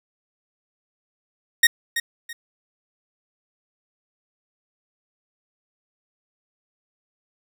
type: tone with echo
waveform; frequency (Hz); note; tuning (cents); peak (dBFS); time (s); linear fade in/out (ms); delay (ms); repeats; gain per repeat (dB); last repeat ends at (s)
sawtooth; 1864.7; A#6; 0; -7; 1.63-1.67; 5; 330; 2; -11; 2.33
effects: none